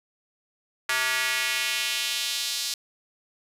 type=tone with high-pass filter sweep; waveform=square; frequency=129.1 Hz; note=C3; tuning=23 cents flat; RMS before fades=-27 dBFS; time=0.89-2.74 s; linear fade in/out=2 ms; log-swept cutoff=1600 to 4400 Hz; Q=1.7; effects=resampled to 32000 Hz